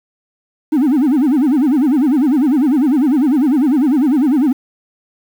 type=tone with vibrato; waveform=triangle; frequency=277.2 Hz; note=C#4; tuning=in tune; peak=-7 dBFS; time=0.72-4.53 s; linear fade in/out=10 ms; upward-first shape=sine; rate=10 Hz; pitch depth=240 cents each way; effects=tanh soft clip ceiling -4 dBFS + 7-bit